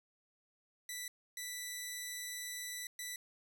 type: tone bursts at uneven times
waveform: 10% pulse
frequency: 1975.5 Hz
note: B6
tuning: in tune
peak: -32 dBFS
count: 3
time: 0.89-1.08 / 1.37-2.87 / 2.99-3.16 s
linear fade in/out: 2 ms
effects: none